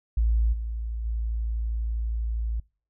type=tone with level steps; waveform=sine; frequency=56.2 Hz; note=A1; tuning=37 cents sharp; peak=-19 / -28 / -25 dBFS; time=0.17-2.6 s; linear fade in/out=5 ms; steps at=0.52 / 1.04 s; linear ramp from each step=20 ms; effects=noise-tail reverb RT60 0.4 s tail -26 dB re dry